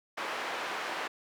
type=band-pass noise; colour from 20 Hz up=white; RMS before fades=-36 dBFS; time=0.17-1.08 s; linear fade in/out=10 ms; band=430 to 1800 Hz; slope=12 dB/octave; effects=none